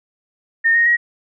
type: tone with pitch steps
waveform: sine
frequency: 1829 / 1863.1 / 1897.9 Hz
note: A#6 / A#6 / A#6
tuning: -33 / -1 / +31 cents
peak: -11 dBFS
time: 0.64-0.97 s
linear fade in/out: 20 ms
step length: 110 ms
effects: none